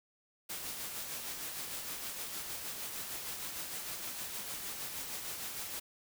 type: noise with tremolo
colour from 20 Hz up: white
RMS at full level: -40 dBFS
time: 0.49-5.8 s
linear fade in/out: 10 ms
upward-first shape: sine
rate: 6.5 Hz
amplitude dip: 35%
effects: none